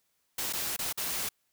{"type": "noise with dropouts", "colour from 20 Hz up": "white", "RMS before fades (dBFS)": -33, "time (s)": [0.38, 1.29], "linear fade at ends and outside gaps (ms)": 5, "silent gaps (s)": [[0.527, 0.533], [0.765, 0.789], [0.927, 0.975]], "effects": ["white hiss -75 dBFS RMS until 1.52 s"]}